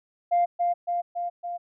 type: tone with echo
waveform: sine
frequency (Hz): 698.5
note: F5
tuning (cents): 0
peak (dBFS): -17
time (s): 0.31-0.46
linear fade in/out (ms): 20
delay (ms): 280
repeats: 4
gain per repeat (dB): -3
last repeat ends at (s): 1.58
effects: tanh soft clip ceiling -15 dBFS